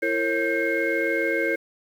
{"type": "tone cluster", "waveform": "sine", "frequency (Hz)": [335.1, 456.2, 543, 1576, 2155], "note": ["E4", "A#4", "C#5", "G6", "C#7"], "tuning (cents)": [29, -37, -36, 9, -49], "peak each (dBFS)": -27, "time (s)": [0.02, 1.56], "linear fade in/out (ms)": 10, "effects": ["tanh soft clip ceiling -12 dBFS", "8-bit"]}